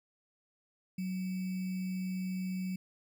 sine tone with sample-and-hold, 185.7 Hz, F#3, 7 cents sharp, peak -33 dBFS, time 0.98-2.76 s, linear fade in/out 5 ms, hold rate 2450 Hz, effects none

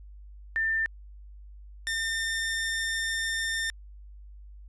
sine / sawtooth tone pair in turn, 1792 / 1806.6 Hz, A6 / A6, +31 / +45 cents, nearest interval unison, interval 14 cents, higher second, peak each -24 dBFS, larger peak neither, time 0.56-0.86 / 1.87-3.7 s, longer second, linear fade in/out 0 ms, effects added 50 Hz sine -44 dBFS peak until 4.68 s + resampled to 24000 Hz

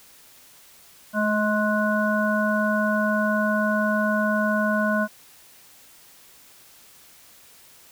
harmonic tone with a mistuned harmonic, 210.8 Hz, G#3, 26 cents sharp, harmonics 1 / 3 / 5 / 7, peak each -23 / -25 / -29 / -25 dBFS, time 1.13-5.08 s, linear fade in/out 50 ms, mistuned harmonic 1, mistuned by +22 cents, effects white hiss -51 dBFS RMS until 7.91 s

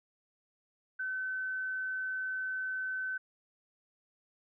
sine tone, 1523 Hz, F#6, 50 cents sharp, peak -33 dBFS, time 0.99-3.18 s, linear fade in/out 10 ms, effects none

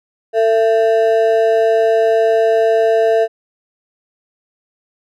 triangle ring-modulated tone, 559 Hz, C#5, 14 cents sharp, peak -5 dBFS, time 0.33-3.28 s, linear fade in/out 50 ms, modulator 111 Hz, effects none

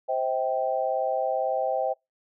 sine tone cluster, 523 / 641 / 781 Hz, C5 / E5 / G5, -1 / -49 / -7 cents, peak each -28 dBFS, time 0.08-1.94 s, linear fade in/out 20 ms, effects noise-tail reverb RT60 0.2 s tail -25 dB re dry

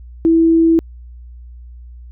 sine tone, 328.6 Hz, E4, 5 cents flat, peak -8 dBFS, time 0.25-0.79 s, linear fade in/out 0 ms, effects added 60 Hz sine -33 dBFS peak until 2.11 s

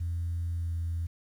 sine tone with pitch glide, 85 to 83.88 Hz, F2 to E2, -46 to +31 cents, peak -28 dBFS, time 0-1.07 s, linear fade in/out 10 ms, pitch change -23 cents, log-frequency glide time 0.54-0.73 s, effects tanh soft clip ceiling -25 dBFS + 10-bit

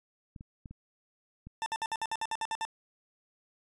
clicks, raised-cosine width 5 ms, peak -33 dBFS, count 5, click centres 0.362 / 0.409 / 0.658 / 0.71 / 1.47 s
40% pulse tone bursts, 892 Hz, A5, 23 cents sharp, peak -30 dBFS, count 11, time 1.62-2.651 s, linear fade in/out 0 ms, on 41 ms, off 58 ms
effects resampled to 24000 Hz

